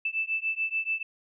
sine beating tone pair, 2637 / 2643.9 Hz, E7 / E7, 0 / +5 cents, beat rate 6.9 Hz, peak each -30 dBFS, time 0.05-1.03 s, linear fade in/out 5 ms, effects none

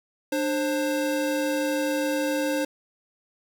square tone pair together, 298 / 531 Hz, D4 / C5, +25 / +25 cents, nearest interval minor seventh, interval 1000 cents, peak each -27 dBFS, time 0.32-2.65 s, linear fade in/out 5 ms, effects none

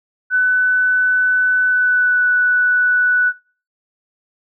sine tone with pitch glide, 1500 to 1482.8 Hz, F#6 to F#6, +23 to +3 cents, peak -11 dBFS, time 0.3-3.33 s, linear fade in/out 50 ms, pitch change -20 cents, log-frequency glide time 1.68-2.26 s, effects noise-tail reverb RT60 0.4 s tail -23 dB re dry

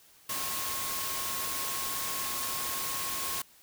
sine tone in noise, 1084 Hz, C#6, 39 cents flat, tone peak -40 dBFS, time 0.29-3.42 s, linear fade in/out 5 ms, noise white, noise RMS -34 dBFS, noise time 0.29-3.42 s, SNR -9 dB, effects white hiss -59 dBFS RMS until 3.62 s

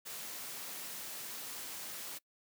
white noise, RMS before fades -44 dBFS, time 0.05-2.19 s, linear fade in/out 20 ms, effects noise-tail reverb RT60 0.1 s tail -23 dB re dry + high-pass 150 Hz 12 dB/octave

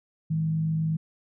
sine tone with frequency modulation, 159.3 Hz, D#3, 41 cents sharp, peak -23 dBFS, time 0.3-0.97 s, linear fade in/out 10 ms, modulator 48.3 Hz, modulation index 0.28, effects none

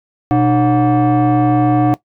sine tone with frequency modulation, 302.2 Hz, D4, 50 cents sharp, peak -7 dBFS, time 0.31-1.94 s, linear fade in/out 0 ms, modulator 426 Hz, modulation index 1.1, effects noise-tail reverb RT60 0.1 s tail -19 dB re dry + tanh soft clip ceiling -8 dBFS

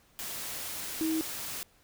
sine tone in noise, 319.1 Hz, D#4, 44 cents sharp, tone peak -27 dBFS, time 1.01-1.21 s, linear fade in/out 0 ms, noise white, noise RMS -38 dBFS, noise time 0.19-1.63 s, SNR +8 dB, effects pink hiss -64 dBFS RMS until 1.83 s

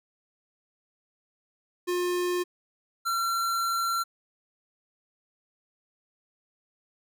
square tone pair in turn, 356.2 / 1362.8 Hz, F4 / F6, +34 / -43 cents, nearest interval octave + major seventh, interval 2323 cents, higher second, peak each -26 dBFS, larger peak neither, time 1.87-2.44 / 3.05-4.04 s, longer second, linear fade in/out 20 ms, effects none

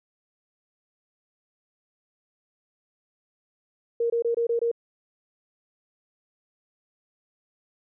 sine tone bursts, 467.4 Hz, A#4, 5 cents sharp, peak -21 dBFS, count 6, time 4-4.715 s, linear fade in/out 5 ms, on 100 ms, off 23 ms, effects none

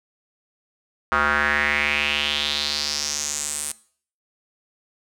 square tone with band-pass filter sweep, 73.42 Hz, D2, in tune, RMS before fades -23 dBFS, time 1.12-3.72 s, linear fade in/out 0 ms, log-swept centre 1300 to 9300 Hz, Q 4.1, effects noise-tail reverb RT60 0.5 s tail -19 dB re dry

